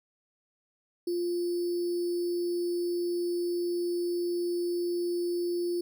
sine tone with sample-and-hold, 349.2 Hz, F4, in tune, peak -27 dBFS, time 1.07-5.81 s, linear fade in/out 5 ms, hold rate 4900 Hz, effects none

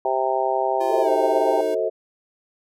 harmonic tone, 131.2 Hz, C3, 5 cents sharp, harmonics 3 / 4 / 5 / 6 / 7, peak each -26 / -27 / -24 / -24 / -27 dBFS, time 0.05-1.61 s, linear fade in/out 2 ms
square tone with pitch glide, 346.4 to 312.2 Hz, F4 to D#4, -14 to +6 cents, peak -31 dBFS, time 0.8-1.75 s, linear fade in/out 10 ms, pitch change -180 cents, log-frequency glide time 1.01-1.09 s
sine chord, F# diminished seventh, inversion none, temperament just, 370 / 444 / 532.8 / 639.4 Hz, F#4 / A4 / C5 / Eb5, 0 / +16 / +31 / +47 cents, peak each -28 / -24 / -27 / -24 dBFS, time 0.89-1.9 s, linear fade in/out 20 ms
effects none

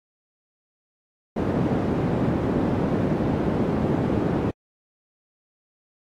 white band-pass noise, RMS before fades -23 dBFS, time 1.36-4.51 s, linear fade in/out 5 ms, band 100 to 320 Hz, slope 12 dB/octave, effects AAC 48 kbps

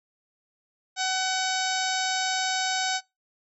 harmonic tone, 753 Hz, F#5, 30 cents sharp, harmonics 1 / 2 / 3 / 4 / 5 / 6 / 7 / 8 / 9 / 10, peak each -29 / -31 / -36 / -36 / -33 / -36 / -35 / -35 / -42 / -38 dBFS, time 0.96-3.01 s, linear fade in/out 50 ms, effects noise-tail reverb RT60 0.2 s tail -22 dB re dry

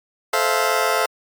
20% pulse chord, F major seventh, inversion first, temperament just, 436.5 / 523.8 / 654.8 / 698.5 Hz, A4 / C5 / E5 / F5, -14 / +2 / -12 / 0 cents, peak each -18 dBFS, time 0.33-1.06 s, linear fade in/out 5 ms, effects MP3 96 kbps

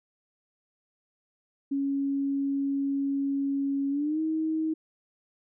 sine tone with pitch glide, 277.2 to 316.6 Hz, C#4 to D#4, 0 to +30 cents, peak -25 dBFS, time 1.71-4.74 s, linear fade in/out 10 ms, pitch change +230 cents, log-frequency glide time 3.9-4.2 s, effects none

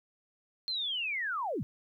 sine linear sweep, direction down, 4231 to 93.3 Hz, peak -31 dBFS, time 0.68-1.63 s, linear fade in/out 0 ms, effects 12-bit

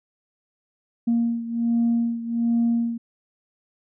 sine beating tone pair, 233.1 / 234.4 Hz, A#3 / A#3, 0 / +10 cents, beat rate 1.3 Hz, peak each -20 / -24 dBFS, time 1.07-2.98 s, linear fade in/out 10 ms, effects tanh soft clip ceiling -14 dBFS

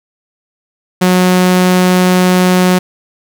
sawtooth tone, 182.4 Hz, F#3, 24 cents flat, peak -3 dBFS, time 1.01-2.79 s, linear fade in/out 10 ms, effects none

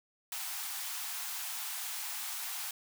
white high-pass noise, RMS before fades -39 dBFS, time 0.32-2.71 s, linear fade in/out 2 ms, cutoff 690 Hz, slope 96 dB/octave, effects none

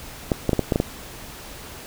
clicks, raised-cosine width 2 ms, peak -5 dBFS, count 7, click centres 0.318 / 0.493 / 0.532 / 0.593 / 0.722 / 0.759 / 0.801 s, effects pink hiss -39 dBFS RMS until 1.86 s

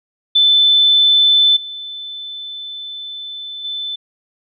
sine tone with level steps, 3520 Hz, A7, in tune, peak -8 / -26 / -21 dBFS, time 0.35-3.96 s, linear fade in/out 10 ms, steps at 1.56 / 3.64 s, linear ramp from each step 10 ms, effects none

